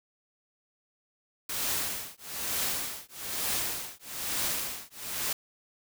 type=noise with tremolo; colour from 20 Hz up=white; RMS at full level=-29 dBFS; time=1.49-5.33 s; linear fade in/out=5 ms; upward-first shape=triangle; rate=1.1 Hz; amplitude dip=100%; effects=none